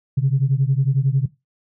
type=beating tone pair; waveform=sine; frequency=130.81 / 141.81 Hz; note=C3 / C#3; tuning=0 / +40 cents; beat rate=11 Hz; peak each=-17 dBFS; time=0.17-1.26 s; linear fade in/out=10 ms; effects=noise-tail reverb RT60 0.2 s tail -17 dB re dry + tanh soft clip ceiling -8 dBFS